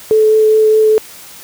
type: tone with vibrato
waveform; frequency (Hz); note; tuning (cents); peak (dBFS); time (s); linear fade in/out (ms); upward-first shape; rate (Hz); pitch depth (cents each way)
sine; 434.2; A4; -23; -6; 0.11-0.98; 0; triangle; 4.8; 10
effects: white hiss -35 dBFS RMS until 1.43 s + high-pass 60 Hz 12 dB/octave